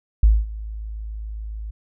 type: tone with ADSR envelope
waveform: sine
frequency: 53.6 Hz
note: A1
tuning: 45 cents flat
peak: -8 dBFS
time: 0.23-1.71 s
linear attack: 4 ms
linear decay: 220 ms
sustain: -20 dB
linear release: 9 ms
effects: none